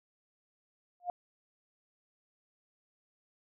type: tone with exponential growth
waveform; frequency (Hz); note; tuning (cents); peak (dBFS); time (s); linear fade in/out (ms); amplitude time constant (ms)
sine; 710; F5; +28; -27; 1-1.1; 1; 20
effects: none